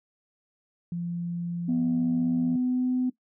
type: tone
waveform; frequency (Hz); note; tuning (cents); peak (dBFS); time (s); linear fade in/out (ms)
sine; 172.5; F3; -21; -28; 0.92-2.56; 2
type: tone with pitch glide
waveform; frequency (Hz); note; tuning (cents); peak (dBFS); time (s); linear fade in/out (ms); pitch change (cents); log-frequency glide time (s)
sine; 246.9 to 253; B3 to B3; 0 to +42; -22; 1.68-3.1; 10; +42; 2-2.91
effects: noise-tail reverb RT60 0.1 s tail -17 dB re dry + tanh soft clip ceiling -17 dBFS